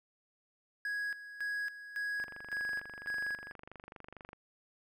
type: tone with tremolo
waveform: triangle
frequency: 1661.2 Hz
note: G#6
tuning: in tune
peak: -32 dBFS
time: 0.85-3.52 s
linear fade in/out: 2 ms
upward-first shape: square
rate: 1.8 Hz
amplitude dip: 75%
type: click train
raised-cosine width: 0.5 ms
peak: -33 dBFS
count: 53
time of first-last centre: 2.2-4.331 s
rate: 24.4 Hz
effects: none